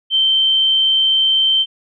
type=tone; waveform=sine; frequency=3114 Hz; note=G7; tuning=12 cents flat; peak=-11 dBFS; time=0.1-1.66 s; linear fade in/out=50 ms; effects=none